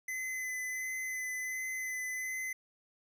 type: tone with vibrato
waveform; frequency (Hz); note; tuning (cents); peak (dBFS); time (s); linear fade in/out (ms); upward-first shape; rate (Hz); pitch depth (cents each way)
square; 2028; B6; +45; -36; 0.08-2.53; 5; sine; 1.4; 13
effects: none